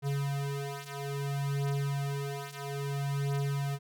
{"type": "beating tone pair", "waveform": "square", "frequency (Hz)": [140, 140.6], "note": ["C#3", "C#3"], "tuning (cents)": [18, 25], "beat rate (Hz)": 0.6, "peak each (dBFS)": [-36, -34], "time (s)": [0.02, 3.79], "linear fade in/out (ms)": 50, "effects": []}